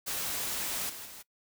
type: noise with level steps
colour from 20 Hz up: white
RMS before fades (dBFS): -34 / -43 / -47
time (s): 0.06-1.23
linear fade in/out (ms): 20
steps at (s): 0.89 / 1.05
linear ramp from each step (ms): 10
effects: noise-tail reverb RT60 0.1 s tail -22 dB re dry